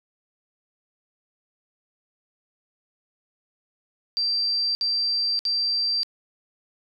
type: tone bursts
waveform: sine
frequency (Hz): 4699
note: D8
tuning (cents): 0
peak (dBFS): -21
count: 3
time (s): 4.17-6.032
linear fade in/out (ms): 0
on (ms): 580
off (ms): 61
effects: 10-bit